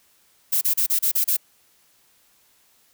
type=noise bursts; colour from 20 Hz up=violet; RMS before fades=-20 dBFS; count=7; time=0.52-1.369 s; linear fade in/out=10 ms; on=93 ms; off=33 ms; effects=white hiss -60 dBFS RMS until 2.93 s